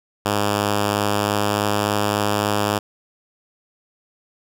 5% pulse tone with pitch glide, 102.9 to 103.56 Hz, G#2 to G#2, -16 to -4 cents, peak -7 dBFS, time 0.25-2.79 s, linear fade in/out 10 ms, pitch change +12 cents, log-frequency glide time 0.97-1.77 s, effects none

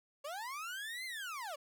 30% pulse linear two-way sweep, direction up then down, 544 to 2112 to 544 Hz, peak -38 dBFS, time 0.24-1.56 s, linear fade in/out 10 ms, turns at 1.05 s, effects none

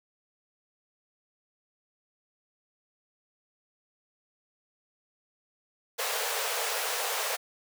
pink high-pass noise, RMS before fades -31 dBFS, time 5.98-7.37 s, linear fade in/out 20 ms, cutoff 430 Hz, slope 96 dB/octave, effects none

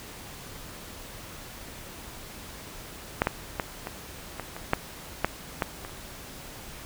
clicks, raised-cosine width 0.5 ms, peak -6 / -8 / -11 / -18 / -17 / -22 / -6 / -6 / -9 / -22 / -28 dBFS, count 11, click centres 3.219 / 3.271 / 3.598 / 3.871 / 4.397 / 4.565 / 4.734 / 5.246 / 5.622 / 5.849 / 5.895 s, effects pink hiss -43 dBFS RMS until 6.85 s

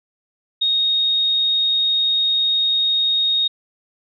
sine tone, 3729 Hz, A#7, in tune, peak -15 dBFS, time 0.61-3.48 s, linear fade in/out 10 ms, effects none

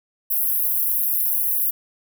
pink high-pass noise, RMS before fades -21 dBFS, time 0.3-1.71 s, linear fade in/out 10 ms, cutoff 11000 Hz, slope 96 dB/octave, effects none

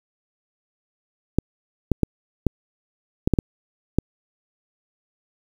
clicks, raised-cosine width 3 ms, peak -4 dBFS, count 8, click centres 1.386 / 1.917 / 2.033 / 2.467 / 3.275 / 3.337 / 3.388 / 3.986 s, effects 7-bit

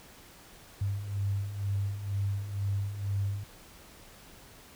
sine beating tone pair, 98 / 100.1 Hz, G2 / G2, 0 / +37 cents, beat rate 2.1 Hz, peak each -36 / -30 dBFS, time 0.81-3.44 s, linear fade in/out 5 ms, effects pink hiss -53 dBFS RMS until 4.75 s

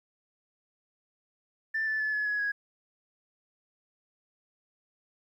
sine tone with pitch steps, 1774 / 1750.6 / 1727.5 / 1704.7 / 1682.2 / 1660 Hz, A6 / A6 / A6 / G#6 / G#6 / G#6, +14 / -9 / -32 / +45 / +22 / -1 cents, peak -26 dBFS, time 1.74-2.52 s, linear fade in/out 10 ms, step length 130 ms, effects tanh soft clip ceiling -23 dBFS + 11-bit

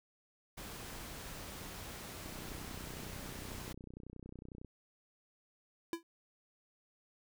pink noise, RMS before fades -47 dBFS, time 0.57-3.73 s, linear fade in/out 10 ms
click train, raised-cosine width 3 ms, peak -36 dBFS, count 75, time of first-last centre 2.26-4.647 s, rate 31 Hz
square tone with exponential decay, 334.8 Hz, E4, 27 cents sharp, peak -32 dBFS, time 5.93-6.03 s, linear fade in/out 1 ms, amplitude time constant 21 ms
effects none

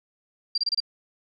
sine tone bursts, 4735 Hz, D8, 13 cents sharp, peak -21 dBFS, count 5, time 0.55-0.803 s, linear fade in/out 5 ms, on 29 ms, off 27 ms, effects none

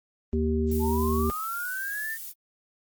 harmonic tone, 77.78 Hz, D#2, in tune, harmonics 1 / 3 / 5, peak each -26 / -27 / -28 dBFS, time 0.33-1.3 s, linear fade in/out 0 ms
violet noise, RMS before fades -38 dBFS, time 0.66-2.34 s, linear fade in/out 50 ms
sine linear sweep, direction up, 851 to 1824 Hz, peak -30 dBFS, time 0.79-2.18 s, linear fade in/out 50 ms
effects Opus 24 kbps

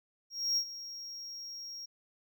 triangle tone with ADSR envelope, 5590 Hz, F8, 1 cent sharp, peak -25 dBFS, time 0.3-1.86 s, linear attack 270 ms, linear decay 73 ms, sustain -15 dB, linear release 10 ms, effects none

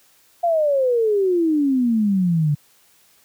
sine exponential sweep, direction down, 704 to 143.2 Hz, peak -15 dBFS, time 0.43-2.55 s, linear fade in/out 10 ms, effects white hiss -56 dBFS RMS until 3.24 s + high-pass 60 Hz 12 dB/octave

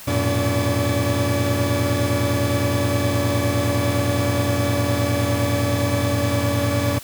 40% pulse tone cluster, 89.5 / 109.6 / 119.3 / 284.2 / 576 Hz, F2 / A2 / A#2 / C#4 / D5, +43 / -6 / +41 / +43 / -34 cents, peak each -24 dBFS, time 0.07-6.99 s, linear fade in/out 10 ms, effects white hiss -39 dBFS RMS until 7.03 s

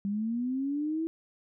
sine linear sweep, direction up, 196 to 330.3 Hz, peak -28 dBFS, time 0.05-1.07 s, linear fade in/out 0 ms, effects none

